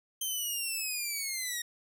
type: linear sweep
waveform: 10% pulse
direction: down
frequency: 3136 to 1864.7 Hz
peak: -24 dBFS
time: 0.21-1.62 s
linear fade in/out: 5 ms
effects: none